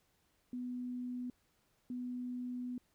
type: tone bursts at uneven times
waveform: sine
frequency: 247.9 Hz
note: B3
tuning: 7 cents sharp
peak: -38 dBFS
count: 2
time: 0.53-1.3 / 1.9-2.78 s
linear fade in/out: 2 ms
effects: pink hiss -75 dBFS RMS until 2.94 s